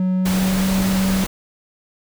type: tone with pitch glide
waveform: triangle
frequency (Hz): 185 to 190.64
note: F#3 to G3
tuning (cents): 0 to -48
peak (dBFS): -14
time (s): 0-1.24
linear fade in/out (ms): 2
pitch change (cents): +52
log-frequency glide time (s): 0.15-0.69
type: noise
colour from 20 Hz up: pink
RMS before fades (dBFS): -25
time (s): 0.25-1.27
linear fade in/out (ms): 10
effects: none